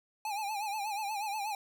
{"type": "tone with vibrato", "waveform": "square", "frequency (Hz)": 833, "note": "G#5", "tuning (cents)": 5, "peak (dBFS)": -34, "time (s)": [0.25, 1.55], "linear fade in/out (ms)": 2, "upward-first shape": "sine", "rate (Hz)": 8.3, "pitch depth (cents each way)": 94, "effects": []}